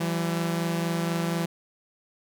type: tone pair together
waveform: sawtooth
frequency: 167.75 / 191.9 Hz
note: E3 / G3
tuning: +31 / -37 cents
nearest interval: major second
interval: 232 cents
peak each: -22 / -28 dBFS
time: 0-1.46 s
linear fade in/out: 10 ms
effects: none